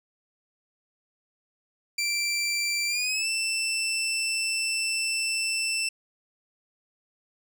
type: tone with pitch glide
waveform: 20% pulse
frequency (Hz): 2349 to 2667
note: D7 to E7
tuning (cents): 0 to +20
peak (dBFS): -20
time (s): 1.98-5.89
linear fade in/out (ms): 5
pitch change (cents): +220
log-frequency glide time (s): 2.87-3.28
effects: none